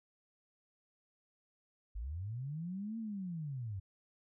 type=linear two-way sweep; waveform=sine; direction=up then down; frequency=46.25 to 229.8 to 90.7 Hz; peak=-38 dBFS; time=1.95-3.8 s; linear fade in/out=10 ms; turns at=2.98 s; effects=none